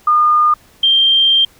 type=tone pair in turn; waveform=sine; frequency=1217 / 3169 Hz; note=D#6 / G7; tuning=-39 / +18 cents; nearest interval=octave + perfect fourth; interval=1657 cents; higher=second; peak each=-8 dBFS; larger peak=neither; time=0.07-0.54 / 0.83-1.45 s; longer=second; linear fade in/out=5 ms; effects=pink hiss -48 dBFS RMS until 1.59 s